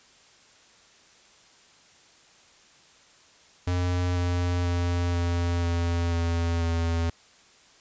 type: tone with pitch steps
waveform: square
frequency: 89.3 / 88.33 / 87.36 / 86.41 / 85.46 / 84.53 / 83.61 Hz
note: F2 / F2 / F2 / F2 / F2 / E2 / E2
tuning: +39 / +20 / +1 / -18 / -37 / +44 / +25 cents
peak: -24 dBFS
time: 3.67-7.1 s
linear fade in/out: 5 ms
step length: 490 ms
effects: white hiss -56 dBFS RMS until 7.8 s + resampled to 16000 Hz